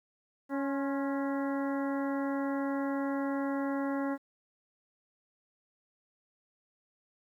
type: harmonic tone with a mistuned harmonic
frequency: 277.2 Hz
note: C#4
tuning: in tune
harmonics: 1 / 2 / 3 / 4 / 5 / 6 / 7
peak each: -31 / -37 / -41 / -43 / -45 / -47 / -48 dBFS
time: 0.49-4.18 s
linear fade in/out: 50 ms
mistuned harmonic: 4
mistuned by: -46 cents
effects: 11-bit